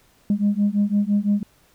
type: beating tone pair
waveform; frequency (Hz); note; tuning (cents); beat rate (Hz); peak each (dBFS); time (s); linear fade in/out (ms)
sine; 201.8 / 207.7; G#3 / G#3; -49 / 0; 5.9; -19; 0.3-1.43; 2
effects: tanh soft clip ceiling -12 dBFS + pink hiss -58 dBFS RMS until 1.74 s